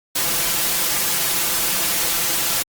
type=noise with comb filter; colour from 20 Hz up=white; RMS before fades=-20 dBFS; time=0.15-2.63 s; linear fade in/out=10 ms; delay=5.9 ms; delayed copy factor=+0.85; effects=Opus 48 kbps